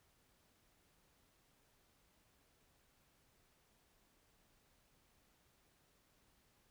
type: silence
effects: pink hiss -74 dBFS RMS until 6.7 s